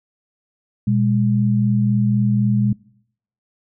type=tone pair together; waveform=sine; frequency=120.68 / 204.6 Hz; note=B2 / G#3; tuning=-40 / -26 cents; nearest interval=major sixth; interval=914 cents; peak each=-17 dBFS; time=0.87-2.73 s; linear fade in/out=5 ms; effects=noise-tail reverb RT60 0.7 s tail -23 dB re dry